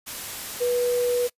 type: tone in noise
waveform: sine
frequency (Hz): 487.9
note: B4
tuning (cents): -21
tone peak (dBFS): -20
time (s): 0.6-1.28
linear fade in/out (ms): 20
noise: white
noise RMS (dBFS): -34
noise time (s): 0.06-1.3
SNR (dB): +11
effects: noise-tail reverb RT60 0.1 s tail -23 dB re dry + resampled to 32000 Hz